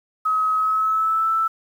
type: tone with pitch glide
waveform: sine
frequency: 1275 to 1322.3 Hz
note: D#6 to E6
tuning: +42 to +5 cents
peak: -17 dBFS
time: 0.25-1.48 s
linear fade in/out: 10 ms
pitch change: +63 cents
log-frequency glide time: 0.56-1.3 s
effects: 8-bit